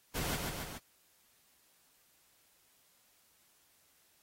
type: noise with echo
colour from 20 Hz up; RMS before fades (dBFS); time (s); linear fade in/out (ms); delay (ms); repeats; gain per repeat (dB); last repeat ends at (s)
pink; -37; 0.14-0.37; 20; 140; 3; -3; 0.79
effects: white hiss -69 dBFS RMS until 4.22 s + AAC 48 kbps